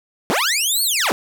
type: linear two-way sweep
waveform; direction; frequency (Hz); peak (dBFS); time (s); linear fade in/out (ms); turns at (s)
15% pulse; up then down; 143 to 4499 to 143; -10; 0.3-1.12; 0; 0.83
effects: none